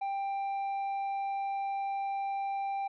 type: tone with tanh clipping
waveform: triangle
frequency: 789 Hz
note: G5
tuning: 11 cents sharp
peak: -32 dBFS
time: 0.01-2.88 s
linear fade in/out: 10 ms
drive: 9 dB
effects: none